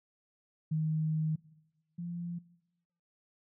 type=tone pair in turn; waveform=sine; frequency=156.7 / 172.55 Hz; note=D#3 / F3; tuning=+13 / -21 cents; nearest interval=major second; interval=166 cents; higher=second; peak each=-28 / -36 dBFS; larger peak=first; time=0.71-1.36 / 1.98-2.39 s; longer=first; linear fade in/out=10 ms; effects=noise-tail reverb RT60 1.0 s tail -21 dB re dry